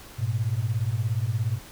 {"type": "beating tone pair", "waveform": "sine", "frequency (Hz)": [103.6, 120.6], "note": ["G#2", "B2"], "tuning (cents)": [-4, -41], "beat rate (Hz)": 17, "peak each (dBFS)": -26, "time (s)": [0.18, 1.59], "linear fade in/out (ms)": 20, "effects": ["pink hiss -46 dBFS RMS until 1.71 s"]}